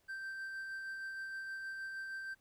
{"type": "tone with tremolo", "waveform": "triangle", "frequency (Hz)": 1564, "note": "G6", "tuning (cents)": -4, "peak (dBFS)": -38, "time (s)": [0.08, 2.35], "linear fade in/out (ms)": 20, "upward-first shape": "sine", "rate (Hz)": 6.4, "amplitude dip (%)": 25, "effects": ["pink hiss -74 dBFS RMS until 2.4 s"]}